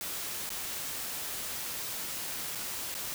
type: noise with dropouts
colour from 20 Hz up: white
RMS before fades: -37 dBFS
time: 0.01-3.14 s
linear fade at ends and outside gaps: 0 ms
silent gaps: 0.492-0.503 / 2.55-2.555 / 2.942-2.95 s
effects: none